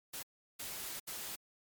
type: noise bursts at uneven times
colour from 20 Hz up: white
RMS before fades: -43 dBFS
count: 3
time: 0.13-0.23 / 0.59-1 / 1.07-1.36 s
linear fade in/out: 10 ms
effects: MP3 96 kbps